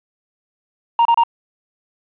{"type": "tone bursts", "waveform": "triangle", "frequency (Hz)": 932.3, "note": "A#5", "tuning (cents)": 0, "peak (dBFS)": -8, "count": 3, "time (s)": [0.99, 1.236], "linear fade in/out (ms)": 2, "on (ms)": 62, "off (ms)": 30, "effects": ["resampled to 8000 Hz", "7-bit"]}